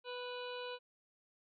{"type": "harmonic tone", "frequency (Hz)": 493.9, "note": "B4", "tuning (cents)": 0, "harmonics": [1, 2, 3, 5, 6, 7, 8, 9], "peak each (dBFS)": [-43, -48, -51, -52, -51, -61, -52, -65], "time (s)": [0.04, 0.79], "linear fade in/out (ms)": 50, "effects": ["MP3 64 kbps"]}